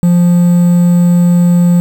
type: tone with quantisation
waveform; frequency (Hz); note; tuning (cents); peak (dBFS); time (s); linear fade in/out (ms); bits
triangle; 174.8; F3; +2; -3; 0.03-1.8; 0; 5
effects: none